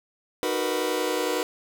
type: chord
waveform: sawtooth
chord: B major seventh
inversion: first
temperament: just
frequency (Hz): 308.7 / 370.4 / 463 / 493.9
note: D#4 / F#4 / A#4 / B4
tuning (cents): -14 / +2 / -12 / 0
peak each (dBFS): -27 / -26 / -26 / -24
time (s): 0.43-1.43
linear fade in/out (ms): 0
effects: none